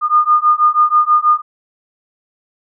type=beating tone pair; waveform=sine; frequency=1216 / 1222.2 Hz; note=D#6 / D#6; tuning=-40 / -31 cents; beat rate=6.2 Hz; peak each=-12 dBFS; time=0.01-1.42 s; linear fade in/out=50 ms; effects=none